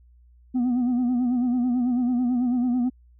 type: tone with vibrato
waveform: sine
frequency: 246.9 Hz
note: B3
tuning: in tune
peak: -17 dBFS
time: 0.54-2.9 s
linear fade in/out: 20 ms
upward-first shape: sine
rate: 9.1 Hz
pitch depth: 62 cents each way
effects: tanh soft clip ceiling -19 dBFS + added 60 Hz sine -51 dBFS peak until 3.19 s